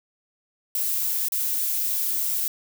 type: noise with dropouts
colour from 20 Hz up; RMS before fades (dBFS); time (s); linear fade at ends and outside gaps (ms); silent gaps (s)
violet; -25; 0.75-2.48; 1; 1.285-1.321
effects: none